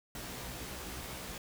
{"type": "noise with comb filter", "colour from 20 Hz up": "pink", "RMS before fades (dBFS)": -43, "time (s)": [0.15, 1.38], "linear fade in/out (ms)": 2, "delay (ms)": 16, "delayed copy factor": 0.75, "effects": []}